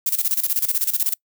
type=noise with tremolo; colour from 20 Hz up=violet; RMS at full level=-19 dBFS; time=0.06-1.14 s; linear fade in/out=5 ms; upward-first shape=square; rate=16 Hz; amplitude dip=80%; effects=noise-tail reverb RT60 0.1 s tail -26 dB re dry